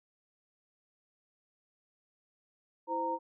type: tone cluster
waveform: sine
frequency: 330.6 / 518 / 926 Hz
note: E4 / C5 / A#5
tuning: +5 / -17 / -12 cents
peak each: -39 / -37 / -32 dBFS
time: 2.87-3.19 s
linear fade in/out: 50 ms
effects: none